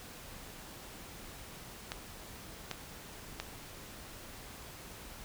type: clicks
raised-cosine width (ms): 0.2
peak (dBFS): -19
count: 3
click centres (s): 1.919 / 2.713 / 3.4
effects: pink hiss -49 dBFS RMS until 5.24 s